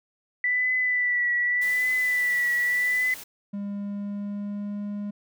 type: tone with vibrato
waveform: sine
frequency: 1975.5 Hz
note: B6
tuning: in tune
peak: -21 dBFS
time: 0.44-3.14 s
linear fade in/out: 2 ms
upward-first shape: triangle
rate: 0.84 Hz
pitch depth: 37 cents each way
type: noise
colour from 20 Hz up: white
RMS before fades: -41 dBFS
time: 1.61-3.24 s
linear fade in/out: 10 ms
type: tone with pitch glide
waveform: triangle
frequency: 201.7 to 205.1 Hz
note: G3 to G#3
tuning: +50 to -21 cents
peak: -27 dBFS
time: 3.53-5.11 s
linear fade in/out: 10 ms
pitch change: +29 cents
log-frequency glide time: 3.64-4.82 s
effects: none